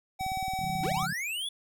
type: tone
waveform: square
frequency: 760 Hz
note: F#5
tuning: 46 cents sharp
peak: -31 dBFS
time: 0.19-1.07 s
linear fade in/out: 20 ms
type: click train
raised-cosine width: 5 ms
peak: -29 dBFS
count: 16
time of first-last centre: 0.21-1.025 s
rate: 18.4 Hz
type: chord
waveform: sine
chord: C major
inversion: none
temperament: just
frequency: 130.81 / 163.52 / 196.22 Hz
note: C3 / E3 / G3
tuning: 0 / -14 / +2 cents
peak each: -41 / -35 / -40 dBFS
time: 0.61-1.13 s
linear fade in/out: 5 ms
type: linear sweep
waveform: square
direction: up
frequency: 254.4 to 3500 Hz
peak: -32 dBFS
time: 0.83-1.49 s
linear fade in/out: 5 ms
effects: none